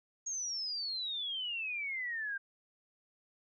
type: exponential sweep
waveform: sine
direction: down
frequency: 6645 to 1573 Hz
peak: -35 dBFS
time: 0.26-2.38 s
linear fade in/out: 10 ms
effects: none